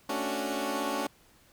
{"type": "chord", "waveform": "15% pulse", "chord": "D major seventh", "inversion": "second", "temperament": "equal", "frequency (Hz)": [220, 277.2, 293.7, 370], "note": ["A3", "C#4", "D4", "F#4"], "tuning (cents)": [0, 0, 0, 0], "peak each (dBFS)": [-31, -27, -30, -30], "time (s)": [0.09, 1.07], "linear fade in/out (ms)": 5, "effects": ["pink hiss -61 dBFS RMS until 1.52 s"]}